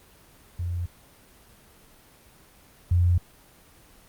sine tone pair in turn, 87.31 / 87.81 Hz, F2 / F2, 0 / +10 cents, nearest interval unison, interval 10 cents, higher second, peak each -26 / -17 dBFS, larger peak second, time 0.59-0.86 / 2.91-3.18 s, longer neither, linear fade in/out 5 ms, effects pink hiss -54 dBFS RMS until 4.08 s + Opus 24 kbps

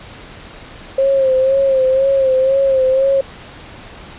sine tone with vibrato, 533 Hz, C5, 32 cents sharp, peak -10 dBFS, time 0.98-3.21 s, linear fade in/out 5 ms, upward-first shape sine, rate 2 Hz, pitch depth 47 cents each way, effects pink hiss -36 dBFS RMS until 4.18 s + resampled to 8000 Hz

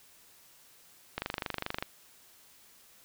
click train, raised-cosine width 0.3 ms, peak -16 dBFS, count 17, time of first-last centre 1.18-1.825 s, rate 24.8 Hz, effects white hiss -59 dBFS RMS until 3.04 s

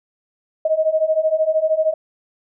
sine beating tone pair, 622.3 / 635.3 Hz, D#5 / D#5, 0 / +36 cents, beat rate 13 Hz, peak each -19 / -17 dBFS, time 0.65-1.94 s, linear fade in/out 5 ms, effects none

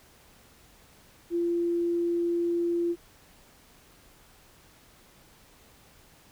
sine tone, 343.3 Hz, F4, 30 cents flat, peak -24 dBFS, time 1.3-2.96 s, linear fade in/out 50 ms, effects pink hiss -57 dBFS RMS until 6.31 s

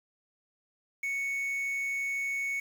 triangle tone with quantisation, 2217 Hz, C#7, in tune, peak -28 dBFS, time 1.03-2.6 s, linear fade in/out 5 ms, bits 8, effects none

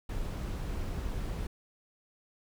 brown noise, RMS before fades -35 dBFS, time 0.09-1.47 s, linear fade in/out 5 ms, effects none

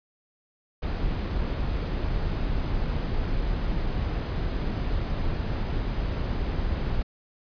brown noise, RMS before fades -27 dBFS, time 0.82-7.03 s, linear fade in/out 10 ms, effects resampled to 11025 Hz

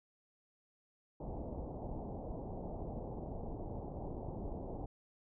pink low-pass noise, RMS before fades -43 dBFS, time 1.2-4.86 s, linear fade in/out 5 ms, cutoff 850 Hz, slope 48 dB/octave, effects none

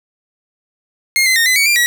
sawtooth tone with pitch steps, 2134 / 2053 / 1843 / 2024 / 2249 / 2381 / 1923 Hz, C7 / C7 / A#6 / B6 / C#7 / D7 / B6, +34 / -33 / -20 / +42 / +24 / +23 / -47 cents, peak -7 dBFS, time 1.16-1.86 s, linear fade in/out 0 ms, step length 100 ms, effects 8-bit

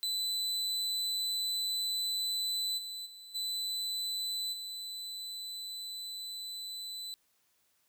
40% pulse tone with level steps, 4002 Hz, B7, 22 cents sharp, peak -30 / -38 / -47 / -32 / -38 dBFS, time 0.03-7.14 s, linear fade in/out 0 ms, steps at 2.77 / 3.05 / 3.34 / 4.52 s, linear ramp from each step 20 ms, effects white hiss -73 dBFS RMS until 7.88 s

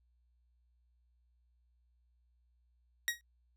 sawtooth tone with exponential decay, 1893 Hz, A#6, 26 cents sharp, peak -24 dBFS, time 3.08-3.21 s, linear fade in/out 0 ms, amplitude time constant 27 ms, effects noise-tail reverb RT60 0.1 s tail -24 dB re dry + added 60 Hz sine -69 dBFS peak until 3.56 s

